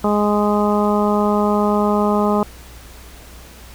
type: harmonic tone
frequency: 207.7 Hz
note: G#3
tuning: in tune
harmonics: 1 / 2 / 3 / 4 / 5 / 6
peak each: -17 / -20 / -22 / -23 / -24 / -25 dBFS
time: 0.04-2.43 s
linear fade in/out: 2 ms
effects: added 60 Hz sine -40 dBFS peak until 3.74 s + pink hiss -42 dBFS RMS until 3.74 s